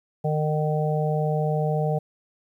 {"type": "harmonic tone", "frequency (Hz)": 152.8, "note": "D#3", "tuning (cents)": -31, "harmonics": [1, 3, 4, 5], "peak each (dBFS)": [-23, -28, -29, -30], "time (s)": [0.24, 1.99], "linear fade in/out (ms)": 10, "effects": ["10-bit"]}